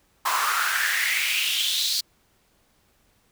pink noise with high-pass filter sweep, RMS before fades -24 dBFS, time 0.25-2.01 s, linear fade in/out 10 ms, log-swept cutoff 1000 to 4500 Hz, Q 5.3, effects pink hiss -64 dBFS RMS until 3.31 s

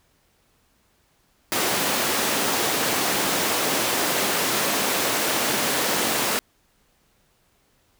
pink high-pass noise, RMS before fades -23 dBFS, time 1.52-6.39 s, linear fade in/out 0 ms, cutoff 270 Hz, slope 12 dB/octave, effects pink hiss -64 dBFS RMS until 7.99 s

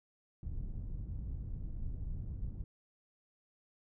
pink low-pass noise, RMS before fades -40 dBFS, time 0.43-2.64 s, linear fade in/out 2 ms, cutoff 110 Hz, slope 12 dB/octave, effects none

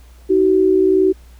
sine tone pair together, 316.2 / 377.9 Hz, D#4 / F#4, +28 / +37 cents, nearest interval minor third, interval 309 cents, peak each -17 / -11 dBFS, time 0.29-1.13 s, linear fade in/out 20 ms, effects added 60 Hz sine -40 dBFS peak until 1.39 s + pink hiss -52 dBFS RMS until 1.39 s

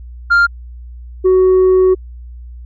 sine tone pair in turn, 1396.9 / 372.8 Hz, F6 / F#4, 0 / +13 cents, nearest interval octave + major seventh, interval 2287 cents, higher first, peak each -4 dBFS, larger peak neither, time 0.3-0.47 / 1.24-1.95 s, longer second, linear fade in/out 20 ms, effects tanh soft clip ceiling -6 dBFS + added 60 Hz sine -29 dBFS peak until 2.65 s

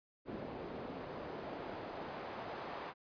pink noise with band-pass filter sweep, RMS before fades -45 dBFS, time 0.25-2.94 s, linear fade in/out 50 ms, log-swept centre 360 to 820 Hz, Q 0.94, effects resampled to 11025 Hz

